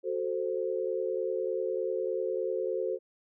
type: chord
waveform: sine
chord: F# diminished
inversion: none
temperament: equal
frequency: 370 / 440 / 523.3 Hz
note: F#4 / A4 / C5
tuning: 0 / 0 / 0 cents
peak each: -33 dBFS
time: 0.03-2.99 s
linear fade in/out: 50 ms
effects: none